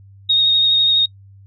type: tone with vibrato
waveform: sine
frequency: 3729 Hz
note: A#7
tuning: in tune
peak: -11 dBFS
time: 0.29-1.06 s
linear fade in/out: 10 ms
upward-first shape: triangle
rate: 12 Hz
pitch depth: 20 cents each way
effects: noise-tail reverb RT60 0.1 s tail -26 dB re dry + added 98 Hz sine -41 dBFS peak until 1.46 s